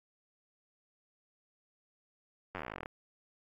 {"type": "slowing click train", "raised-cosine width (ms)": 0.5, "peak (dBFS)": -24, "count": 19, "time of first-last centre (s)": [2.55, 2.859], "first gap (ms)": 10, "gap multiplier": 1.06, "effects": ["AAC 48 kbps"]}